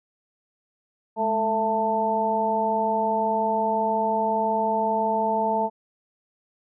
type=harmonic tone with a mistuned harmonic; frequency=221.8 Hz; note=A3; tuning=14 cents sharp; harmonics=1 / 2 / 3 / 4; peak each=-30 / -29 / -26 / -23 dBFS; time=1.16-5.7 s; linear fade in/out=50 ms; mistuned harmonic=1; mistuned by=-66 cents; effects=none